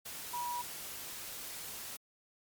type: tone in noise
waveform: sine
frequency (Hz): 968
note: B5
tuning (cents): -35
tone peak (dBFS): -35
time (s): 0.33-0.62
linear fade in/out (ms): 10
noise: white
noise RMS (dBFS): -44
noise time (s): 0.05-1.97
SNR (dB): +6
effects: MP3 96 kbps